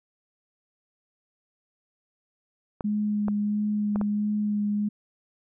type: clicks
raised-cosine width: 1 ms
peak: -18 dBFS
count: 4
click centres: 2.808 / 3.283 / 3.959 / 4.013 s
type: tone with vibrato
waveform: sine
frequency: 208.3 Hz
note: G#3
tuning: 5 cents sharp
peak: -23 dBFS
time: 2.84-4.89 s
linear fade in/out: 10 ms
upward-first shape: sine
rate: 1.5 Hz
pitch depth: 14 cents each way
effects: none